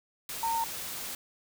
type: tone in noise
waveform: sine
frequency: 916 Hz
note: A#5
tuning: 31 cents flat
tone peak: -27 dBFS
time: 0.43-0.64 s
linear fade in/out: 2 ms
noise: white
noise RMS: -38 dBFS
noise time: 0.29-1.15 s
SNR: +8 dB
effects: none